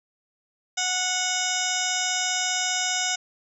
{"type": "harmonic tone", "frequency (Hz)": 735, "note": "F#5", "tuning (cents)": -12, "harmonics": [1, 2, 3, 4, 5, 7, 8, 9, 10], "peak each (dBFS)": [-32, -32, -32, -32, -32, -32, -32, -32, -32], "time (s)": [0.77, 3.16], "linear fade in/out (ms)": 10, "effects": []}